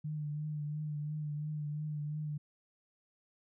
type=tone with vibrato; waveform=sine; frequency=150.3 Hz; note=D3; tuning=40 cents sharp; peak=-35 dBFS; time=0.04-2.38 s; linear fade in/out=10 ms; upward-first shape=triangle; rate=2.9 Hz; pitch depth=38 cents each way; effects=none